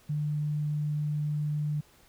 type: tone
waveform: sine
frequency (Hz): 149.4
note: D3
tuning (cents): +30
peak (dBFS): -27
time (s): 0.09-1.81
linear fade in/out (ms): 10
effects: pink hiss -60 dBFS RMS until 2.08 s